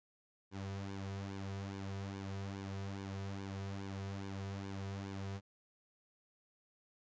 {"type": "tone with flanger", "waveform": "sawtooth", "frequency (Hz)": 97.9, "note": "G2", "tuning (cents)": -2, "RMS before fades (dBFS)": -43, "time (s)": [0.51, 5.41], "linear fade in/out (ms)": 50, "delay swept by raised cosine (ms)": [1.5, 3.7], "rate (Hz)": 2.4, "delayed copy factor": -0.75, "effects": ["resampled to 16000 Hz"]}